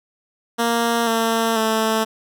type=tone with pitch steps; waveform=10% pulse; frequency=233.1 / 227 / 221 Hz; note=A#3 / A#3 / A3; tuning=0 / -46 / +8 cents; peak=-9 dBFS; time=0.58-2.05 s; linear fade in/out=20 ms; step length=490 ms; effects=none